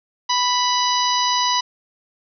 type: harmonic tone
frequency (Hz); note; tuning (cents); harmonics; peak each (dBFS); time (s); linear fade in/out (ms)
987.8; B5; 0; 1 / 2 / 3 / 4 / 5 / 6; -19 / -29 / -26 / -25 / -24 / -28; 0.29-1.61; 10
effects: none